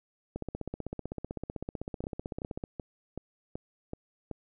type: two click trains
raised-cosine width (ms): 2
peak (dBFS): -23 / -22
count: 7 / 37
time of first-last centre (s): 2.04-4.313 / 0.36-2.638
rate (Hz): 2.64 / 15.8
effects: none